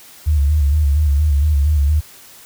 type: tone with vibrato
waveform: sine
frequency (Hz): 73.42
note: D2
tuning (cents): 0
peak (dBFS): -11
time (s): 0.26-2.01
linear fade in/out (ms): 20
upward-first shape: square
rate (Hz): 4.3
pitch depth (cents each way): 69
effects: white hiss -42 dBFS RMS until 2.45 s